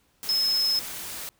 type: tone in noise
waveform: sine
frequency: 5180 Hz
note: E8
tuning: 31 cents flat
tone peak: -21 dBFS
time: 0.29-0.79 s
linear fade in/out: 0 ms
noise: white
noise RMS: -36 dBFS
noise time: 0.23-1.29 s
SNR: +12 dB
effects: pink hiss -66 dBFS RMS until 1.39 s